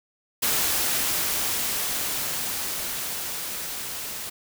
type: noise with level ramp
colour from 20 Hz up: white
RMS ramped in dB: -23 to -34 dBFS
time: 0.42-4.3 s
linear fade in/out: 10 ms
effects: none